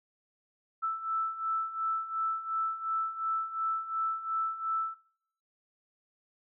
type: beating tone pair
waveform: sine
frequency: 1318.5 / 1321.3 Hz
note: E6 / E6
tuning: 0 / +4 cents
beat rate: 2.8 Hz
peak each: -36 / -31 dBFS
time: 0.82-4.95 s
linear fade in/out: 20 ms
effects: noise-tail reverb RT60 0.7 s tail -24 dB re dry